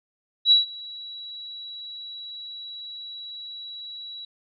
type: tone with ADSR envelope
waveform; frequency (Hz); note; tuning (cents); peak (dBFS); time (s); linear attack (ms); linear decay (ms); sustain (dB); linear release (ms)
sine; 3906; B7; -20; -11; 0.45-4.25; 63; 140; -24; 4
effects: none